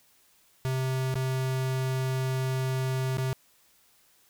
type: tone with dropouts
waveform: square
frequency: 130.81 Hz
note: C3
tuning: in tune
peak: -27 dBFS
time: 0.65-3.33 s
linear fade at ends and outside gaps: 0 ms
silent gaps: 1.142-1.155 / 3.171-3.183 s
effects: white hiss -63 dBFS RMS until 4.29 s